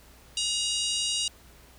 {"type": "harmonic tone", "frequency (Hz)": 951, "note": "A#5", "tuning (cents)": 34, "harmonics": [3, 4, 5, 6, 7, 8, 9, 10], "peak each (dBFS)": [-30, -32, -34, -36, -37, -38, -39, -40], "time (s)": [0.37, 1.28], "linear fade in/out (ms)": 2, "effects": ["added 60 Hz sine -55 dBFS peak until 1.78 s", "pink hiss -55 dBFS RMS until 1.78 s"]}